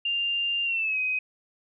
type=tone with pitch glide; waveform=sine; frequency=2794 to 2518 Hz; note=F7 to D#7; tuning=0 to +20 cents; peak=-24 dBFS; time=0.05-1.19 s; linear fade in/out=5 ms; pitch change=-180 cents; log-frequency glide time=0.64-0.99 s; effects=none